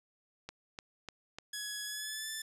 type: click train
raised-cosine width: 0.2 ms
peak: -25 dBFS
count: 4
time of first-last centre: 0.49-1.386 s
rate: 3.35 Hz
type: tone with pitch glide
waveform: 10% pulse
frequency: 1680 to 1757.4 Hz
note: G#6 to A6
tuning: +19 to -3 cents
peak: -29 dBFS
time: 1.53-2.42 s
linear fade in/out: 5 ms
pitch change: +78 cents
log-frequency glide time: 1.84-2.3 s
effects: resampled to 32000 Hz